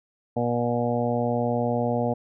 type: harmonic tone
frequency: 120 Hz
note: B2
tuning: 49 cents flat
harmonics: 1 / 2 / 3 / 4 / 5 / 6 / 7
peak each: -29 / -27 / -38 / -28 / -29 / -30 / -34 dBFS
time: 0.36-2.14 s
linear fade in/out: 10 ms
effects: none